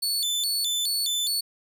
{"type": "tone with vibrato", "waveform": "sawtooth", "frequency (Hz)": 3951, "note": "B7", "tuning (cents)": 0, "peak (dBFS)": -21, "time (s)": [0.02, 1.41], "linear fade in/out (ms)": 10, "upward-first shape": "square", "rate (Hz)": 2.4, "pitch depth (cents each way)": 200, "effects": []}